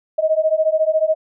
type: beating tone pair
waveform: sine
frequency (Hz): 623 / 637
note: D#5 / D#5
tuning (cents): +2 / +41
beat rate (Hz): 14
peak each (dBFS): -17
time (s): 0.18-1.15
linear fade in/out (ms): 10
effects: none